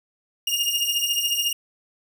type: beating tone pair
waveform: sawtooth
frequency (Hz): 2830 / 2844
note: F7 / F7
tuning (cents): +22 / +31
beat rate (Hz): 14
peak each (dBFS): -21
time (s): 0.47-1.53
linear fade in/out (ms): 5
effects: none